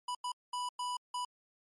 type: tone bursts at uneven times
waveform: square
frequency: 987 Hz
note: B5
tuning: 1 cent flat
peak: -35 dBFS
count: 5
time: 0.08-0.15 / 0.24-0.32 / 0.53-0.69 / 0.79-0.97 / 1.14-1.25 s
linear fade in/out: 5 ms
effects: MP3 48 kbps